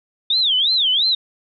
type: tone with vibrato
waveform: sine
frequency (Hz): 3517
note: A7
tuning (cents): -1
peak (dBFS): -14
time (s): 0.3-1.15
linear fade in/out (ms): 5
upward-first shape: sine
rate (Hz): 2.9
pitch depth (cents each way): 280
effects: none